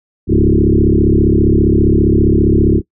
sine tone with frequency modulation, 208.6 Hz, G#3, 8 cents sharp, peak -7 dBFS, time 0.27-2.82 s, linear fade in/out 50 ms, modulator 35 Hz, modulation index 5, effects noise-tail reverb RT60 0.1 s tail -20 dB re dry

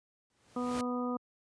pink noise with exponential growth, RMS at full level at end -38 dBFS, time 0.3-0.81 s, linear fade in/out 1 ms, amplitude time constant 110 ms
harmonic tone, 246.9 Hz, B3, in tune, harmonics 1 / 2 / 3 / 4 / 5, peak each -33 / -38 / -44 / -44 / -40 dBFS, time 0.56-1.17 s, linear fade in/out 5 ms
effects high-pass 80 Hz 12 dB/octave + resampled to 22050 Hz

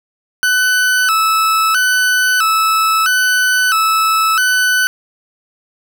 40% pulse tone with vibrato, 1400 Hz, F6, 4 cents sharp, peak -10 dBFS, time 0.43-4.87 s, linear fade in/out 0 ms, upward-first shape square, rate 0.76 Hz, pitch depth 120 cents each way, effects none

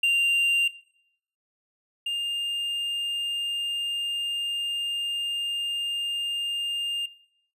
triangle tone pair in turn, 2785 / 2809 Hz, F7 / F7, -5 / +9 cents, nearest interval unison, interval 14 cents, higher second, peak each -17 / -24 dBFS, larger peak first, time 0.03-0.68 / 2.06-7.06 s, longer second, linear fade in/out 5 ms, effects noise-tail reverb RT60 0.7 s tail -20 dB re dry + resampled to 32000 Hz

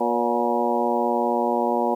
harmonic tone with a mistuned harmonic, 119.7 Hz, A#2, 46 cents sharp, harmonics 2 / 3 / 4 / 5 / 6 / 7 / 8, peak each -27 / -27 / -27 / -27 / -27 / -27 / -27 dBFS, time 0-1.95 s, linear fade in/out 10 ms, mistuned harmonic 5, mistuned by -60 cents, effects 9-bit

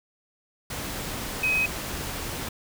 sine tone in noise, 2528 Hz, D#7, 27 cents sharp, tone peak -21 dBFS, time 1.43-1.66 s, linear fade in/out 5 ms, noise pink, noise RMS -33 dBFS, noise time 0.7-2.49 s, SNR +9 dB, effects none

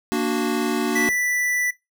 square chord, Bb augmented, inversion none, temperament equal, 233.1 / 293.7 / 370 Hz, Bb3 / D4 / F#4, 0 / 0 / 0 cents, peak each -25 dBFS, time 0.12-1.09 s, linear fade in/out 0 ms
square tone, 1975.5 Hz, B6, in tune, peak -21 dBFS, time 0.95-1.71 s, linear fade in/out 10 ms
effects noise-tail reverb RT60 0.2 s tail -19 dB re dry

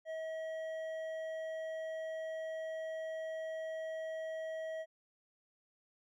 sine tone with hard clipping, 640 Hz, D#5, 49 cents sharp, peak -40 dBFS, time 0.05-4.86 s, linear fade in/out 50 ms, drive 7 dB, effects none

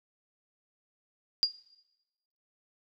sine tone with exponential decay, 4819 Hz, D8, 44 cents sharp, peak -17 dBFS, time 1.43-1.53 s, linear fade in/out 0 ms, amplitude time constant 20 ms, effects noise-tail reverb RT60 1.0 s tail -20 dB re dry

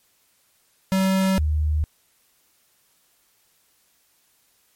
square / sine tone pair in turn, 190.6 / 76.17 Hz, G3 / D#2, -48 / -36 cents, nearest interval octave + major third, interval 1588 cents, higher first, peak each -18 dBFS, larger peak neither, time 0.92-1.38 / 1.38-1.84 s, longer neither, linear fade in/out 0 ms, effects white hiss -63 dBFS RMS until 4.75 s + MP3 64 kbps

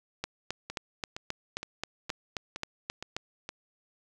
two click trains, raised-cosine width 0.2 ms, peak -20 / -15 dBFS, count 7 / 12, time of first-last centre 0.7-3.491 / 0.24-3.166 s, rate 2.15 / 3.76 Hz, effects none

